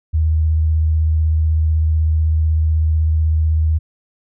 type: tone with vibrato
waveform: sine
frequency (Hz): 78.8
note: D#2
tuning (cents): +23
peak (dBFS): -12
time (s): 0.13-3.79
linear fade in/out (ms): 20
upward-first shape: triangle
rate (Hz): 16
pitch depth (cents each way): 25
effects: none